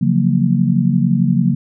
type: chord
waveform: sine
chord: Gb major seventh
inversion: second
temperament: just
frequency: 138.75 / 173.43 / 185 / 231.2 Hz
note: Db3 / F3 / Gb3 / Bb3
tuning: +2 / -12 / 0 / -14 cents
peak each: -17 dBFS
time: 0.01-1.55 s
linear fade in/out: 10 ms
effects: none